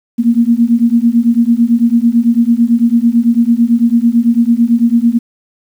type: beating tone pair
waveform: sine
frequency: 229.9 / 238.9 Hz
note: A#3 / A#3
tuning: -24 / +43 cents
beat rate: 9 Hz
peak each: -10 dBFS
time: 0.18-5.19 s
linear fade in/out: 20 ms
effects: 7-bit